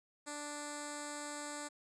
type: tone with low-pass filter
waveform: 10% pulse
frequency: 293.7 Hz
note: D4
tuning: in tune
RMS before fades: -44 dBFS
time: 0.26-1.69 s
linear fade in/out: 20 ms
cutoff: 8300 Hz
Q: 6.3
effects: none